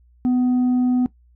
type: tone with tanh clipping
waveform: sine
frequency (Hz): 250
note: B3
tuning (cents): +21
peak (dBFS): -16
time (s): 0.25-1.06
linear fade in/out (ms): 0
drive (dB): 3
effects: noise-tail reverb RT60 0.1 s tail -17 dB re dry + added 60 Hz sine -51 dBFS peak until 1.35 s